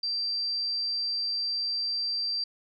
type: tone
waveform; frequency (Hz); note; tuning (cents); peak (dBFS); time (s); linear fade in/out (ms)
sine; 4699; D8; 0; -27; 0.03-2.44; 5
effects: none